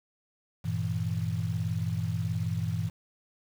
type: chord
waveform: sine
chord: E diminished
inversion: first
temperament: equal with one note detuned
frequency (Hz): 98 / 116.54 / 163.01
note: G2 / Bb2 / E3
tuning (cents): 0 / 0 / -19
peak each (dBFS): -32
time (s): 0.64-2.9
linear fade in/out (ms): 20
effects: 8-bit